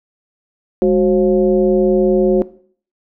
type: tone with frequency modulation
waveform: sine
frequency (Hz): 370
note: F#4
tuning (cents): 0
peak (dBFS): -9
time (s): 0.82-2.42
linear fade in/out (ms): 0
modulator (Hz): 165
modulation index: 0.92
effects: noise-tail reverb RT60 0.5 s tail -18 dB re dry